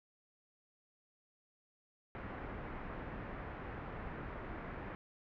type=low-pass noise; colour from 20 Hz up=pink; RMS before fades=-45 dBFS; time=2.15-4.95 s; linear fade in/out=0 ms; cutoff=2000 Hz; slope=24 dB/octave; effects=none